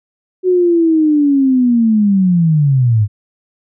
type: linear sweep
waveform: sine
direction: down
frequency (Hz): 372 to 100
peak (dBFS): -8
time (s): 0.43-3.08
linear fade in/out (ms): 50
effects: none